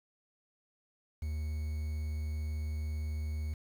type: tone with quantisation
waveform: triangle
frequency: 76.5 Hz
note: D#2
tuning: 29 cents flat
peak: -31 dBFS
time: 1.22-3.54 s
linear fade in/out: 5 ms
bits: 9
effects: none